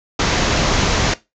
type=low-pass noise; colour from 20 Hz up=pink; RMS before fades=-17 dBFS; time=0.19-1.14 s; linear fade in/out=5 ms; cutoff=7000 Hz; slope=96 dB/octave; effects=noise-tail reverb RT60 0.2 s tail -17 dB re dry